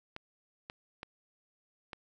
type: clicks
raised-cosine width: 0.3 ms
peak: -25 dBFS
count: 4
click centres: 0.164 / 0.699 / 1.031 / 1.932 s
effects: none